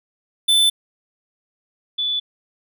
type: tone pair in turn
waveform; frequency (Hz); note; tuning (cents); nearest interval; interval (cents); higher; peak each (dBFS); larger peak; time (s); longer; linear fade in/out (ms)
square / sine; 3520 / 3470; A7 / A7; 0 / -25; unison; 25; first; -13 / -19; first; 0.48-0.7 / 1.98-2.2; neither; 10
effects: none